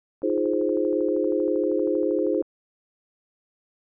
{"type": "click train", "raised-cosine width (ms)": 1, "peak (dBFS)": -33, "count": 29, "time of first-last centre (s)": [0.22, 2.425], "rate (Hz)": 12.7}
{"type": "chord", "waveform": "sine", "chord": "F minor seventh", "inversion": "third", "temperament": "equal", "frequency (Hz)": [311.1, 349.2, 415.3, 523.3], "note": ["Eb4", "F4", "Ab4", "C5"], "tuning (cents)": [0, 0, 0, 0], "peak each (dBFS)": -26, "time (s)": [0.23, 2.42], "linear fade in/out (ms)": 5}
{"effects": []}